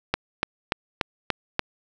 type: click train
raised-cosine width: 0.3 ms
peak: -5 dBFS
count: 6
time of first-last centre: 0.14-1.593 s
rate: 3.44 Hz
effects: none